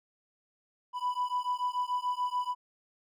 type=beating tone pair; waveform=triangle; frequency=987.8 / 994.7 Hz; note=B5 / B5; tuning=0 / +12 cents; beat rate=6.9 Hz; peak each=-30 dBFS; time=0.93-2.55 s; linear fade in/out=50 ms; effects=tanh soft clip ceiling -20 dBFS